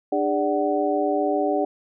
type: tone cluster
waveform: sine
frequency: 299.1 / 406.3 / 585 / 749 Hz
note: D4 / G#4 / D5 / F#5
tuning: +32 / -38 / -7 / +21 cents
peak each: -25 dBFS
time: 0.12-1.65 s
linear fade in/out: 5 ms
effects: none